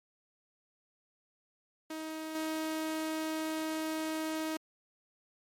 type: tone with level steps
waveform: sawtooth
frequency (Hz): 315.7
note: D#4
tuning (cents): +25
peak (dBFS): -34 / -29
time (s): 1.9-4.57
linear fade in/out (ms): 5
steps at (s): 2.35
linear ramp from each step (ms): 2
effects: MP3 64 kbps